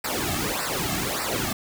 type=noise with flanger; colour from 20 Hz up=pink; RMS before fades=-27 dBFS; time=0.04-1.53 s; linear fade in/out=5 ms; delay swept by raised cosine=0.3 to 2.1 ms; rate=1.7 Hz; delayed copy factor=-0.85; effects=none